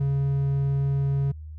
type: tone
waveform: triangle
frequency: 138.59 Hz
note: C#3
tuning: in tune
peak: -19 dBFS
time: 0-1.32 s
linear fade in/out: 10 ms
effects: added 77 Hz sine -36 dBFS peak until 1.58 s